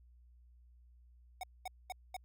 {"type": "tone bursts", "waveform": "square", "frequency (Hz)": 742, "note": "F#5", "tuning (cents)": 5, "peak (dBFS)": -40, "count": 4, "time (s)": [1.41, 2.166], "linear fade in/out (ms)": 2, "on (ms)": 24, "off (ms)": 220, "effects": ["added 60 Hz sine -59 dBFS peak until 2.24 s"]}